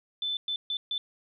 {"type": "tone bursts at uneven times", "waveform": "sine", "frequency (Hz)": 3520, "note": "A7", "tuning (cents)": 0, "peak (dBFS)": -28, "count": 4, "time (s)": [[0.22, 0.37], [0.48, 0.56], [0.7, 0.77], [0.91, 0.98]], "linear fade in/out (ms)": 2, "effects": []}